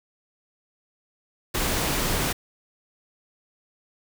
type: noise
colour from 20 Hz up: pink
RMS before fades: -25 dBFS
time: 1.54-2.33 s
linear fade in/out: 10 ms
effects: none